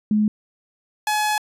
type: tone pair in turn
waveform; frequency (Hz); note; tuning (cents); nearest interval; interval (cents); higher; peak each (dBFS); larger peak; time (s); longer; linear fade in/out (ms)
sine / sawtooth; 212 / 848; G#3 / G#5; +36 / +36; 2 octaves; 2400; second; -15; neither; 0.11-0.28 / 1.07-1.38; second; 2
effects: resampled to 32000 Hz